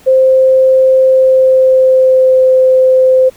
sine tone with pitch glide, 523.3 to 517.9 Hz, C5 to C5, 0 to -18 cents, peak -4 dBFS, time 0.06-3.3 s, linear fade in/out 20 ms, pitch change -18 cents, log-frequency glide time 1.06-2.46 s, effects pink hiss -43 dBFS RMS until 3.36 s

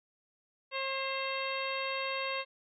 harmonic tone with a mistuned harmonic, 537 Hz, C5, 45 cents sharp, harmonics 1 / 2 / 3 / 4 / 5 / 6 / 7 / 8, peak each -38 / -38 / -45 / -40 / -39 / -47 / -45 / -45 dBFS, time 0.71-2.45 s, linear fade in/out 50 ms, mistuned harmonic 4, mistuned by -42 cents, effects none

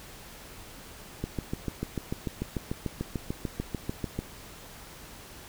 click train, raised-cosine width 3 ms, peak -17 dBFS, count 21, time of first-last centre 1.24-4.19 s, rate 6.78 Hz, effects pink hiss -47 dBFS RMS until 5.48 s

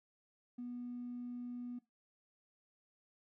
triangle tone, 244.2 Hz, B3, 19 cents flat, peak -38 dBFS, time 0.58-1.79 s, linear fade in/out 10 ms, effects noise-tail reverb RT60 0.2 s tail -20 dB re dry + tanh soft clip ceiling -39 dBFS

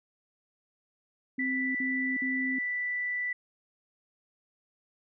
sine tone bursts, 261.6 Hz, C4, in tune, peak -31 dBFS, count 3, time 1.38-2.588 s, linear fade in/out 5 ms, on 370 ms, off 49 ms
sine tone, 1975.5 Hz, B6, in tune, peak -29 dBFS, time 1.39-3.33 s, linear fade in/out 5 ms
effects none

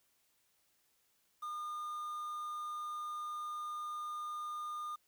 triangle tone with quantisation, 1214 Hz, D#6, 43 cents flat, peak -37 dBFS, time 1.42-4.96 s, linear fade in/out 10 ms, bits 10, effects white hiss -75 dBFS RMS until 5.07 s

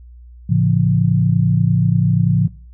sine chord, A augmented, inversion none, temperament equal with one note detuned, 110 / 138.59 / 170.63 Hz, A2 / C#3 / E#3, 0 / 0 / -40 cents, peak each -16 dBFS, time 0.49-2.48 s, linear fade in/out 10 ms, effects noise-tail reverb RT60 0.4 s tail -20 dB re dry + added 60 Hz sine -37 dBFS peak until 2.73 s

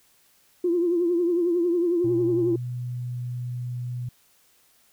sine tone with vibrato, 346.6 Hz, F4, 13 cents flat, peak -19 dBFS, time 0.64-2.56 s, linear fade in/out 5 ms, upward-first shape triangle, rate 11 Hz, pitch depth 83 cents each way
sine tone with pitch glide, 122.1 to 122.95 Hz, B2 to B2, -19 to -7 cents, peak -28 dBFS, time 2.04-4.09 s, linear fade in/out 5 ms, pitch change +12 cents, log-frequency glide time 2.25-2.64 s
effects tanh soft clip ceiling -12 dBFS + white hiss -61 dBFS RMS until 4.92 s

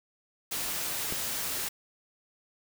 white noise, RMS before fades -33 dBFS, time 0.51-1.69 s, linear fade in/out 10 ms
click, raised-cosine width 2 ms, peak -23 dBFS, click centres 1.124 s
effects none

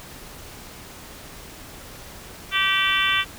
harmonic tone with a mistuned harmonic, 387.6 Hz, G4, 20 cents flat, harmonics 3 / 4 / 5 / 6 / 7 / 8 / 9, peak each -26 / -26 / -26 / -26 / -26 / -26 / -26 dBFS, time 2.51-3.25 s, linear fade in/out 50 ms, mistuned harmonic 8, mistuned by -23 cents, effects pink hiss -41 dBFS RMS until 3.38 s

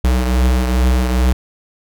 square beating tone pair, 62.4 / 64.8 Hz, B1 / C2, +19 / -16 cents, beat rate 2.4 Hz, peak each -13 / -22 dBFS, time 0.04-1.33 s, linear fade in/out 5 ms, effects none

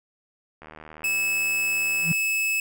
click train, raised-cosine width 0.5 ms, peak -27 dBFS, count 118, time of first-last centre 0.62-2.128 s, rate 77.6 Hz
45% pulse tone, 2600 Hz, E7, 24 cents flat, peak -22 dBFS, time 1.04-2.6 s, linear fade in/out 2 ms
sine tone with exponential growth, 165.4 Hz, E3, 6 cents sharp, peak -18 dBFS, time 1.99-2.12 s, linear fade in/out 5 ms, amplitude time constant 28 ms
effects none

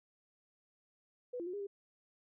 sine tone with pitch steps, 494 / 342.4 / 361.5 / 407.2 / 399.6 Hz, B4 / F4 / F#4 / G#4 / G4, 0 / -34 / -40 / -34 / +33 cents, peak -38 dBFS, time 1.33-1.67 s, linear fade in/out 10 ms, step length 68 ms, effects none

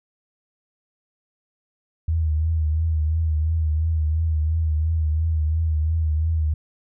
sine tone with vibrato, 79.1 Hz, D#2, 29 cents sharp, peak -18 dBFS, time 2.08-6.54 s, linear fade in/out 5 ms, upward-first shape triangle, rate 2.9 Hz, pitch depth 69 cents each way, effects none

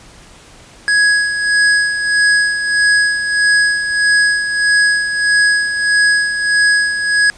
square tone with tremolo, 1667 Hz, G#6, 6 cents sharp, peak -9 dBFS, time 0.88-7.3 s, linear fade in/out 0 ms, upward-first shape sine, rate 1.6 Hz, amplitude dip 60%, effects pink hiss -41 dBFS RMS until 7.37 s + resampled to 22050 Hz

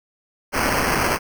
white noise with sample-and-hold, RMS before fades -20 dBFS, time 0.52-1.19 s, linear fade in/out 50 ms, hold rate 3675 Hz, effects none

